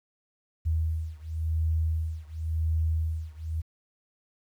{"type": "beating tone pair", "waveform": "sine", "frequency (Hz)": [79.7, 80.63], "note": ["D#2", "E2"], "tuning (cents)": [42, -38], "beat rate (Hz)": 0.93, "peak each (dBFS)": [-28, -29], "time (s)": [0.65, 3.62], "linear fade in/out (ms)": 20, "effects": ["10-bit"]}